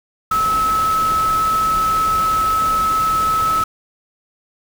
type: tone in noise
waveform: sine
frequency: 1297 Hz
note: E6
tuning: 28 cents flat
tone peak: -14 dBFS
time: 0.31-3.64 s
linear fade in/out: 5 ms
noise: pink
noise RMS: -28 dBFS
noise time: 0.31-3.64 s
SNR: +11 dB
effects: none